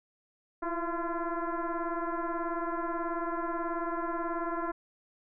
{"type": "tone with frequency modulation", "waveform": "sine", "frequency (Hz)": 349.2, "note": "F4", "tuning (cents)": 0, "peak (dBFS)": -30, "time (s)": [0.62, 4.72], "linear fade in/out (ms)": 10, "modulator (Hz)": 340, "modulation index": 3.2, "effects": []}